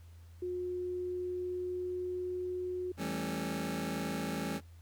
sine tone with pitch glide, 360 to 363.3 Hz, F#4 to F#4, -47 to -32 cents, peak -34 dBFS, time 0.42-2.92 s, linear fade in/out 5 ms, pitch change +15 cents, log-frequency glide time 0.52-2.55 s
sawtooth chord, A dominant seventh, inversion second, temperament just, 165 / 198 / 220 / 275 Hz, E3 / G3 / A3 / C#4, +2 / +18 / 0 / -14 cents, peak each -36 dBFS, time 2.97-4.61 s, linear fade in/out 50 ms
effects added 84 Hz sine -51 dBFS peak until 4.81 s + pink hiss -67 dBFS RMS until 4.81 s

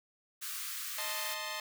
white high-pass noise, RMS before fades -40 dBFS, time 0.41-1.35 s, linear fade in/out 20 ms, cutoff 1100 Hz, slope 96 dB/octave
10% pulse chord, A diminished, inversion second, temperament equal, 622.3 / 880 / 1046.5 Hz, Eb5 / A5 / C6, 0 / 0 / 0 cents, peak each -33 dBFS, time 0.98-1.6 s, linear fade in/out 2 ms
effects none

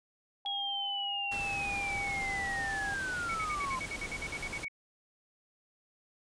sine tone with pitch glide, 800 to 789 Hz, G5 to G5, +35 to +11 cents, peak -38 dBFS, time 0.45-2.94 s, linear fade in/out 2 ms, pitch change -24 cents, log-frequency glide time 2.09-2.18 s
sine linear sweep, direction down, 3322 to 1024 Hz, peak -33 dBFS, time 0.46-3.79 s, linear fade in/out 0 ms
pink noise, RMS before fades -42 dBFS, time 1.31-4.65 s, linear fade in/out 10 ms
sine tone bursts, 2239 Hz, C#7, 17 cents sharp, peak -35 dBFS, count 14, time 3.29-4.683 s, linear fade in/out 5 ms, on 54 ms, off 49 ms
effects resampled to 22050 Hz

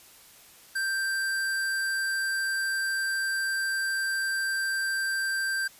square tone, 1572 Hz, G6, 4 cents sharp, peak -27 dBFS, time 0.75-5.68 s, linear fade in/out 10 ms, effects white hiss -53 dBFS RMS until 5.79 s + resampled to 32000 Hz

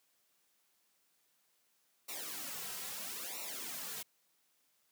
white noise with flanger, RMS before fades -43 dBFS, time 2.08-4.03 s, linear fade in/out 10 ms, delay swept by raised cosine 0.61 to 3.51 ms, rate 0.76 Hz, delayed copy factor -0.95, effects white hiss -75 dBFS RMS until 4.91 s + high-pass 150 Hz 12 dB/octave

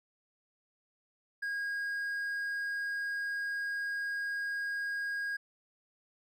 triangle tone, 1634 Hz, G#6, 29 cents flat, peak -31 dBFS, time 1.42-5.37 s, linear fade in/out 10 ms, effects none

